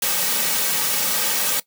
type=noise with comb filter; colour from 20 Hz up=white; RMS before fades=-21 dBFS; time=0.02-1.6 s; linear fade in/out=5 ms; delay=2.9 ms; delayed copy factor=-0.7; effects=noise-tail reverb RT60 0.1 s tail -19 dB re dry + high-pass 200 Hz 12 dB/octave